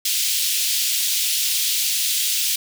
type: high-pass noise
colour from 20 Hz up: pink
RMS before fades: -21 dBFS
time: 0.05-2.56 s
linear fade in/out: 5 ms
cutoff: 3000 Hz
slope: 24 dB/octave
effects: none